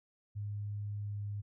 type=tone with pitch glide; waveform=sine; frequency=103.1 to 102.51 Hz; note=G#2 to G#2; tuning=-12 to -22 cents; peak=-36 dBFS; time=0.35-1.42 s; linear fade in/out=20 ms; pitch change=-10 cents; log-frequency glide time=0.99-1.21 s; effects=none